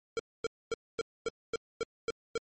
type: tone bursts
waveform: square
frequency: 457.5 Hz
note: A#4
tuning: 32 cents flat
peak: -30 dBFS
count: 9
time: 0.17-2.377 s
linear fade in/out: 0 ms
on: 23 ms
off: 250 ms
effects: MP3 32 kbps